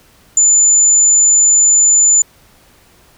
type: tone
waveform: sine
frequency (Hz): 7040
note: A8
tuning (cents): 0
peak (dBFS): -6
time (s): 0.37-2.22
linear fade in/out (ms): 2
effects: pink hiss -48 dBFS RMS until 3.17 s